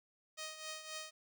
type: tone with tremolo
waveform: 5% pulse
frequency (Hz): 625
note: D#5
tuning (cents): +8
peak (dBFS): -30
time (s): 0.37-1.11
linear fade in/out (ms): 20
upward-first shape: triangle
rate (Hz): 3.8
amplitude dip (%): 70
effects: none